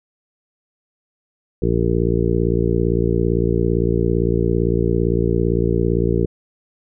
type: harmonic tone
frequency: 57.7 Hz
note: A#1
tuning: 17 cents flat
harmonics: 1 / 2 / 3 / 4 / 5 / 6 / 7 / 8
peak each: -22 / -22 / -22 / -28 / -28 / -23 / -22 / -25 dBFS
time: 1.62-6.26 s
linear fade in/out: 5 ms
effects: none